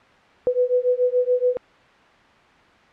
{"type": "beating tone pair", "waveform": "sine", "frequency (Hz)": [493.9, 500.9], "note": ["B4", "B4"], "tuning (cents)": [0, 24], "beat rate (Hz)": 7, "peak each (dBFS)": -20, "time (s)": [0.47, 1.57], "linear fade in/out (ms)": 0, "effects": ["white hiss -51 dBFS RMS until 2.92 s", "low-pass 2000 Hz 12 dB/octave"]}